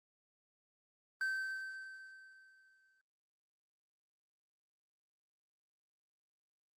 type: tone with exponential decay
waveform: triangle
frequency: 1548 Hz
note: G6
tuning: 22 cents flat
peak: -30 dBFS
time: 1.21-3.01 s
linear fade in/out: 1 ms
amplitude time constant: 390 ms
effects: Opus 24 kbps